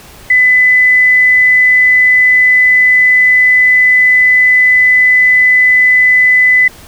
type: tone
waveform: sine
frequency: 2005 Hz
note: B6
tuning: 26 cents sharp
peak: -4 dBFS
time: 0.3-6.68 s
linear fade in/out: 5 ms
effects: pink hiss -36 dBFS RMS until 6.87 s